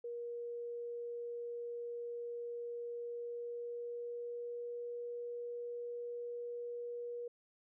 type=tone with pitch glide; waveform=sine; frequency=475 to 478.9 Hz; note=A#4 to A#4; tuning=+33 to +47 cents; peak=-40 dBFS; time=0.04-7.28 s; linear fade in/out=5 ms; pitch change=+14 cents; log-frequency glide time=2.92-4.86 s; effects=none